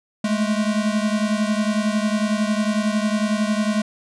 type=beating tone pair; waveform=square; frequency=209.2 / 220.2 Hz; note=G#3 / A3; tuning=+13 / +2 cents; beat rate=11 Hz; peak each=-21 / -24 dBFS; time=0.24-3.82 s; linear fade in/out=5 ms; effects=resampled to 22050 Hz